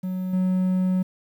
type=tone with level steps; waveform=triangle; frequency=185 Hz; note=F#3; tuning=in tune; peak=-23 / -17 dBFS; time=0.03-1.03 s; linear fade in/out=10 ms; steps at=0.33 s; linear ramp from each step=5 ms; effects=9-bit